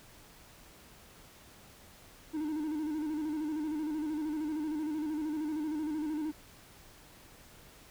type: tone with vibrato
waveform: triangle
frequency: 306.2 Hz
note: D#4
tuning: 28 cents flat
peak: -30 dBFS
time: 2.33-6.32 s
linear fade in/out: 20 ms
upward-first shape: square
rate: 13 Hz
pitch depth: 54 cents each way
effects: pink hiss -56 dBFS RMS until 7.9 s